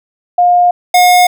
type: tone pair in turn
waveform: sine / square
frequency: 710 / 719.9 Hz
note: F5 / F#5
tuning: +28 / -48 cents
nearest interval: unison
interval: 24 cents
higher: second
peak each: -5 dBFS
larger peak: neither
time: 0.38-0.71 / 0.94-1.27 s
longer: neither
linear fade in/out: 5 ms
effects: none